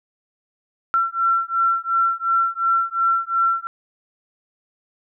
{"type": "beating tone pair", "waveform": "sine", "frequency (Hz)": [1353, 1355.8], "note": ["E6", "E6"], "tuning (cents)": [45, 48], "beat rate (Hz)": 2.8, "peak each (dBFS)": -20, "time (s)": [0.94, 3.67], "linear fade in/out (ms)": 0, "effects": []}